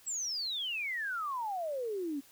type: exponential sweep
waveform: sine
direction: down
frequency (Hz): 7880 to 268.2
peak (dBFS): -33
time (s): 0.06-2.21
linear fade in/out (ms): 20
effects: white hiss -60 dBFS RMS until 2.31 s